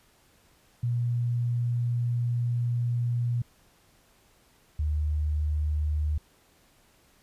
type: tone pair in turn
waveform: sine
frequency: 120 / 75.6 Hz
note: B2 / D#2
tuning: -49 / -49 cents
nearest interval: minor sixth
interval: 800 cents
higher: first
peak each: -24 dBFS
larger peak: neither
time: 0.83-3.42 / 4.79-6.18 s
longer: first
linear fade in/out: 5 ms
effects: pink hiss -62 dBFS RMS until 7.22 s + resampled to 32000 Hz